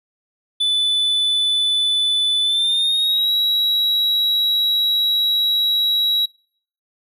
triangle tone with pitch glide, 3492 to 3875 Hz, A7 to B7, -14 to -34 cents, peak -14 dBFS, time 0.6-6.26 s, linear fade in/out 10 ms, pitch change +180 cents, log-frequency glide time 2.43-3.31 s, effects noise-tail reverb RT60 0.6 s tail -26 dB re dry

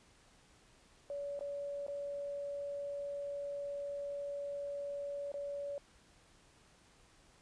sine tone with dropouts, 569 Hz, C#5, 45 cents sharp, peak -38 dBFS, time 1.1-5.78 s, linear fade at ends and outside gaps 1 ms, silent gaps 1.392-1.409 / 1.866-1.882 / 5.318-5.341 s, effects pink hiss -65 dBFS RMS until 7.41 s + resampled to 22050 Hz

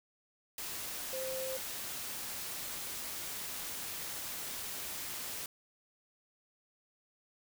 sine tone in noise, 523.3 Hz, C5, in tune, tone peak -37 dBFS, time 1.13-1.57 s, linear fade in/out 2 ms, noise white, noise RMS -41 dBFS, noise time 0.58-5.46 s, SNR +1 dB, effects none

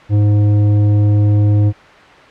triangle tone with tanh clipping, 103.83 Hz, G#2, in tune, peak -10 dBFS, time 0.09-1.73 s, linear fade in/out 50 ms, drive 14 dB, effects white hiss -39 dBFS RMS until 2.3 s + low-pass 2000 Hz 12 dB/octave

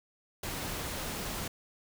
pink noise, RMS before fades -37 dBFS, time 0.43-1.48 s, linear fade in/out 5 ms, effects none

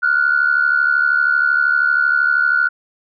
sine tone pair together, 1407.2 / 1480 Hz, F6 / F#6, +13 / 0 cents, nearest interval minor second, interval 87 cents, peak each -15 / -14 dBFS, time 0.02-2.69 s, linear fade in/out 20 ms, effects tanh soft clip ceiling -5 dBFS

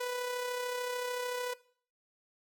sawtooth tone with amplitude modulation, 494.5 Hz, B4, 2 cents sharp, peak -28 dBFS, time 0-1.54 s, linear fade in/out 10 ms, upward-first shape sine, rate 33.5 Hz, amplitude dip 35%, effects noise-tail reverb RT60 0.5 s tail -20 dB re dry

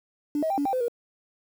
sine tone with pitch steps, 293.7 / 638 / 788 / 285.3 / 786 / 511 / 475.3 Hz, D4 / D#5 / G5 / C#4 / G5 / C5 / A#4, 0 / +43 / +9 / +50 / +4 / -41 / +34 cents, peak -22 dBFS, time 0.35-0.882 s, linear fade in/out 2 ms, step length 76 ms, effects tanh soft clip ceiling -19 dBFS + 8-bit

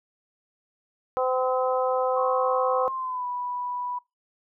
harmonic tone, 256.6 Hz, C4, 34 cents flat, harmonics 2 / 3 / 4 / 5, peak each -24 / -28 / -30 / -32 dBFS, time 1.17-2.88 s, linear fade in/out 0 ms
sine tone with pitch glide, 1086 to 984.4 Hz, C#6 to B5, -36 to -6 cents, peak -28 dBFS, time 2.16-3.99 s, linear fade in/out 10 ms, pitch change -170 cents, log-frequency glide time 2.8-3.26 s
effects noise-tail reverb RT60 0.2 s tail -22 dB re dry

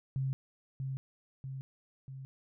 sine tone with echo, 133.7 Hz, C3, 38 cents sharp, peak -30 dBFS, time 0.16-0.33 s, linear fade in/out 0 ms, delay 640 ms, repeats 3, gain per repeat -4 dB, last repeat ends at 2.25 s, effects none

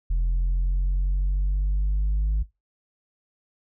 sine exponential sweep, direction up, 42.05 to 52.3 Hz, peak -17 dBFS, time 0.1-2.43 s, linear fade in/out 10 ms, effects noise-tail reverb RT60 0.2 s tail -19 dB re dry + tanh soft clip ceiling -19 dBFS

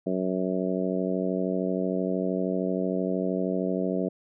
harmonic tone, 93 Hz, F#2, 9 cents sharp, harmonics 2 / 3 / 4 / 5 / 6 / 7, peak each -29 / -31 / -32 / -33 / -34 / -34 dBFS, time 0.06-4.09 s, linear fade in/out 10 ms, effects none

